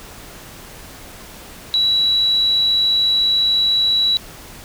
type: tone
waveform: sine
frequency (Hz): 3918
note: B7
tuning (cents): -15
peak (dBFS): -13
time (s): 1.74-4.17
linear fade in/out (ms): 0
effects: pink hiss -38 dBFS RMS until 4.64 s